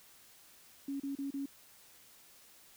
sine tone bursts, 277.2 Hz, C#4, in tune, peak -35 dBFS, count 4, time 0.88-1.459 s, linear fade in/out 5 ms, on 120 ms, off 33 ms, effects white hiss -60 dBFS RMS until 2.76 s

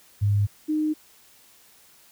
sine tone pair in turn, 102.1 / 307.3 Hz, G#2 / D#4, -29 / -21 cents, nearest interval octave + perfect fifth, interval 1908 cents, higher second, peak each -18 / -21 dBFS, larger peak first, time 0.21-0.47 / 0.68-0.94 s, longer neither, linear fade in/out 20 ms, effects white hiss -55 dBFS RMS until 2.11 s

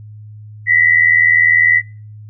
sine tone pair together, 1927 / 2007 Hz, B6 / B6, -43 / +27 cents, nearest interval minor second, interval 70 cents, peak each -11 dBFS, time 0.66-1.82 s, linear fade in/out 50 ms, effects noise-tail reverb RT60 0.4 s tail -24 dB re dry + added 106 Hz sine -32 dBFS peak until 2.29 s

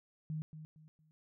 sine tone with echo, 155.56 Hz, D#3, in tune, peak -36 dBFS, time 0.3-0.42 s, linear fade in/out 0 ms, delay 230 ms, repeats 3, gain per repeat -10 dB, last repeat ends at 1.11 s, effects none

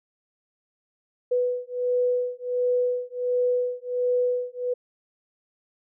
sine beating tone pair, 493.9 / 495.3 Hz, B4 / B4, 0 / +5 cents, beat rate 1.4 Hz, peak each -25 dBFS, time 1.31-4.74 s, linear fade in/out 10 ms, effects none

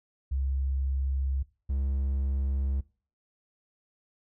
sine / triangle tone pair in turn, 67.3 / 67.92 Hz, C2 / C#2, +49 / -35 cents, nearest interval unison, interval 16 cents, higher second, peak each -26 / -24 dBFS, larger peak second, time 0.31-1.43 / 1.69-2.81 s, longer neither, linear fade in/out 10 ms, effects noise-tail reverb RT60 0.4 s tail -21 dB re dry

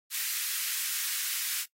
white high-pass noise, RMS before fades -32 dBFS, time 0.1-1.66 s, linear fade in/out 50 ms, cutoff 1500 Hz, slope 24 dB/octave, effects noise-tail reverb RT60 0.1 s tail -19 dB re dry + AAC 48 kbps

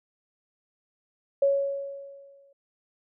sine tone with exponential decay, 556 Hz, C#5, 5 cents sharp, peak -17 dBFS, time 1.42-2.53 s, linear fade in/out 5 ms, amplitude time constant 240 ms, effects none

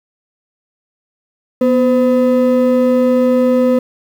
triangle ring-modulated tone, 378.7 Hz, F#4, 40 cents sharp, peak -4 dBFS, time 1.61-3.79 s, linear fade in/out 5 ms, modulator 133 Hz, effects 7-bit

